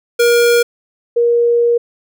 square / sine tone pair in turn, 474.8 / 473 Hz, A#4 / A#4, +32 / +25 cents, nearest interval unison, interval 7 cents, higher first, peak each -9 dBFS, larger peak neither, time 0.19-0.63 / 1.16-1.78 s, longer second, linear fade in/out 10 ms, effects none

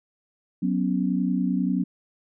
sine chord, F# suspended fourth, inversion none, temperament equal, 185 / 246.9 / 277.2 Hz, F#3 / B3 / C#4, 0 / 0 / 0 cents, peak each -24 / -26 / -27 dBFS, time 0.62-1.84 s, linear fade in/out 10 ms, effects none

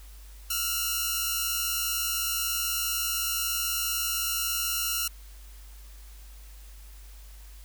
5% pulse tone cluster, 1330 / 1409 / 2878 Hz, E6 / F6 / F#7, +15 / +15 / -49 cents, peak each -21 dBFS, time 0.5-5.08 s, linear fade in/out 5 ms, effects added 50 Hz sine -44 dBFS peak until 7.64 s + white hiss -55 dBFS RMS until 7.64 s

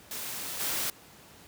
white noise with level steps, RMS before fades -37 / -31 dBFS, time 0.11-0.9 s, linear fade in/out 2 ms, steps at 0.59 s, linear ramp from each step 20 ms, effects pink hiss -53 dBFS RMS until 1.47 s + high-pass 80 Hz 12 dB/octave

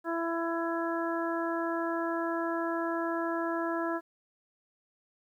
harmonic tone, 333.8 Hz, E4, 22 cents sharp, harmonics 1 / 2 / 3 / 4 / 5, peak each -32 / -35 / -37 / -38 / -39 dBFS, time 0.04-4.01 s, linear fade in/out 50 ms, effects 11-bit

